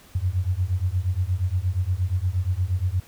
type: beating tone pair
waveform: sine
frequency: 87.31 / 95.81 Hz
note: F2 / G2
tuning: 0 / -39 cents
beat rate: 8.5 Hz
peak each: -24 dBFS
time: 0.15-3 s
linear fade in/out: 5 ms
effects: pink hiss -51 dBFS RMS until 3.07 s